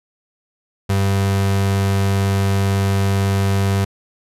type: tone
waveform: 35% pulse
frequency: 98 Hz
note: G2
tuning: in tune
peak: -13 dBFS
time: 0.89-3.85 s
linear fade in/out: 10 ms
effects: resampled to 32000 Hz